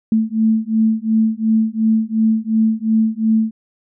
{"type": "beating tone pair", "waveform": "sine", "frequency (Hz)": [219.6, 222.4], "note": ["A3", "A3"], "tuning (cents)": [-3, 19], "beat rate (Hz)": 2.8, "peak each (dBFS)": -16, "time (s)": [0.12, 3.51], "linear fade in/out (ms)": 2, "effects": []}